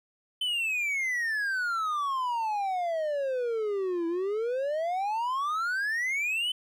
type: exponential two-way sweep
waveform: triangle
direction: down then up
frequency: 3074 to 329.6 to 3074 Hz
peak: -25 dBFS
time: 0.41-6.52 s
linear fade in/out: 5 ms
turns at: 4.07 s
effects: none